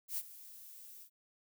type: noise with ADSR envelope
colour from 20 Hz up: violet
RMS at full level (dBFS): -36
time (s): 0.08-1.1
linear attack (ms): 95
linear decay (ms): 46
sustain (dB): -17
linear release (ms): 81
effects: none